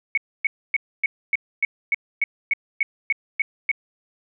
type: tone bursts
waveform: sine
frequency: 2217 Hz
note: C#7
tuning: in tune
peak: -16 dBFS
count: 13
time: 0.15-3.715 s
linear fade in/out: 2 ms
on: 25 ms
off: 270 ms
effects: none